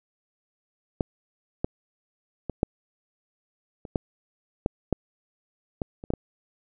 clicks, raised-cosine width 2 ms, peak -10 / -11 / -16 / -7 / -25 / -10 / -9 / -8 / -14 / -25 / -13 / -14 dBFS, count 12, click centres 1.008 / 1.645 / 2.497 / 2.631 / 3.852 / 3.958 / 4.661 / 4.927 / 5.818 / 6.039 / 6.104 / 6.137 s, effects none

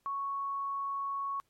sine tone, 1108.7 Hz, C#6, in tune, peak -32 dBFS, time 0.06-1.4 s, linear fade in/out 0 ms, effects pink hiss -75 dBFS RMS until 1.49 s + MP3 64 kbps

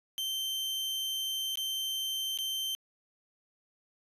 40% pulse tone with dropouts, 3114 Hz, G7, 12 cents flat, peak -31 dBFS, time 0.18-2.75 s, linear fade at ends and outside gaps 0 ms, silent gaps 1.556-1.573 / 2.375-2.387 s, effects resampled to 32000 Hz

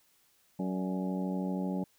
harmonic tone with a mistuned harmonic, 92.9 Hz, F#2, 7 cents sharp, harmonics 2 / 3 / 4 / 5 / 6 / 7 / 8 / 9, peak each -32 / -37 / -43 / -45 / -43 / -51 / -53 / -45 dBFS, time 0.59-1.84 s, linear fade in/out 5 ms, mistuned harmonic 6, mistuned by +61 cents, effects white hiss -68 dBFS RMS until 1.98 s

